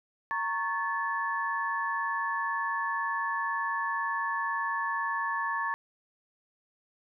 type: tone cluster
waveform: sine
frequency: 924 / 1106 / 1736 Hz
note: A#5 / C#6 / A6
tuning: -16 / -4 / -24 cents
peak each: -34 / -32 / -32 dBFS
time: 0.31-5.74 s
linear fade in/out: 0 ms
effects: none